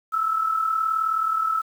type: tone pair together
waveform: sine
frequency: 1305 / 1344 Hz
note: E6 / E6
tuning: -18 / +33 cents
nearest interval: minor second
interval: 51 cents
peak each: -21 / -28 dBFS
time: 0.12-1.62 s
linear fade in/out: 20 ms
effects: 8-bit